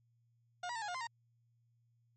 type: tone with pitch steps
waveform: 30% pulse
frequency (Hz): 715 / 964 / 900 / 832 / 714 / 1038 / 930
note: F5 / B5 / A5 / G#5 / F5 / C6 / A#5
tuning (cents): +41 / -42 / +39 / +3 / +38 / -14 / -4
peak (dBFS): -36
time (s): 0.63-1.071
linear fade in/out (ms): 5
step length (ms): 63
effects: added 117 Hz sine -70 dBFS peak until 2.16 s + MP3 32 kbps